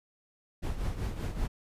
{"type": "noise with tremolo", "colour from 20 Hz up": "brown", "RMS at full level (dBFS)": -30, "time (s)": [0.62, 1.48], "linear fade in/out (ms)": 20, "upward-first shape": "triangle", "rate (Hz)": 5.2, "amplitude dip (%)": 70, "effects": ["resampled to 32000 Hz"]}